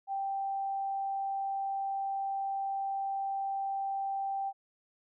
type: tone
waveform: sine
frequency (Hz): 784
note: G5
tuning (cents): 0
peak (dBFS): -31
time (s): 0.07-4.53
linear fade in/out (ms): 50
effects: none